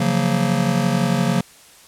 square chord, Gb major seventh, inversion second, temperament just, 138.75 / 173.43 / 185 / 231.2 Hz, Db3 / F3 / Gb3 / Bb3, +2 / -12 / 0 / -14 cents, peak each -23 dBFS, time 0-1.41 s, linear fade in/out 5 ms, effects white hiss -47 dBFS RMS until 1.87 s + low-pass 11000 Hz 12 dB/octave

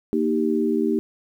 sine chord, Eb major, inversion second, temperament equal, 233.1 / 311.1 / 392 Hz, Bb3 / Eb4 / G4, 0 / 0 / 0 cents, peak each -23 dBFS, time 0.13-0.99 s, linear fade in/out 0 ms, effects 9-bit

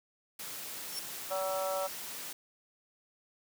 white high-pass noise, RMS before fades -42 dBFS, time 0.39-2.33 s, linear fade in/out 5 ms, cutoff 130 Hz, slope 12 dB/octave
30% pulse tone with exponential growth, 5450 Hz, F8, 43 cents flat, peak -29 dBFS, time 0.83-0.99 s, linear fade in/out 1 ms, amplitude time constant 34 ms
harmonic tone, 190 Hz, F#3, 46 cents sharp, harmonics 3 / 4 / 5 / 6 / 7, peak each -33 / -39 / -43 / -46 / -40 dBFS, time 1.3-1.88 s, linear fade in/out 20 ms
effects none

